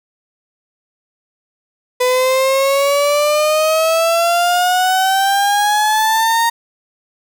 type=exponential sweep; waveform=35% pulse; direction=up; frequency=498.1 to 932.3 Hz; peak=-10 dBFS; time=2-6.5 s; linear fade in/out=10 ms; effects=none